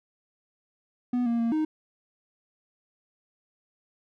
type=tone with pitch steps; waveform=triangle; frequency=246.2 / 234.1 / 231.3 / 310.8 Hz; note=B3 / A#3 / A#3 / D#4; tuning=-5 / +8 / -13 / -2 cents; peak=-21 dBFS; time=1.13-1.65 s; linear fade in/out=5 ms; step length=130 ms; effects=none